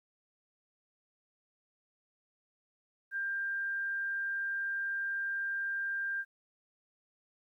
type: tone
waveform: sine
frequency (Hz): 1592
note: G6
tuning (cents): +26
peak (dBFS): -32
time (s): 3.11-6.25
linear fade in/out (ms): 50
effects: 12-bit